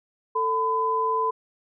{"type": "tone pair together", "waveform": "sine", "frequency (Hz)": [444.3, 1008.4], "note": ["A4", "B5"], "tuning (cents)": [17, 36], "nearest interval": "octave + major second", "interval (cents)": 1419, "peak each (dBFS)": [-27, -22], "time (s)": [0.35, 1.31], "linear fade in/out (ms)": 10, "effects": []}